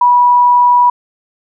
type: tone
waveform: sine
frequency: 976 Hz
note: B5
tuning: 21 cents flat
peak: -5 dBFS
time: 0.01-0.9 s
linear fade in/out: 5 ms
effects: none